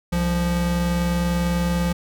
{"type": "tone pair together", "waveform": "square", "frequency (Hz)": [64.58, 173.7], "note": ["C2", "F3"], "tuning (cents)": [-22, -9], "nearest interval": "octave + perfect fourth", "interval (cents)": 1713, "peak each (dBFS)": [-26, -21], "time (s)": [0.12, 1.93], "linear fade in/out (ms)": 10, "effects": []}